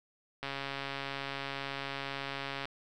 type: click train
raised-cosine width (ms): 0.3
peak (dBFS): -21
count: 308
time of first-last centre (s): 0.43-2.655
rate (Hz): 138
effects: none